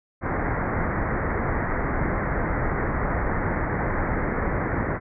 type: low-pass noise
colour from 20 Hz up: pink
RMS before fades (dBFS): -25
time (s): 0.21-5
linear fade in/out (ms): 50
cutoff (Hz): 2100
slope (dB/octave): 96
effects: none